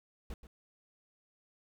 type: noise with echo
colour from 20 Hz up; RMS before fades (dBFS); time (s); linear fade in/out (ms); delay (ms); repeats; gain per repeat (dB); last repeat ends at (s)
brown; -41; 0.3-0.34; 2; 130; 1; -11; 0.47
effects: none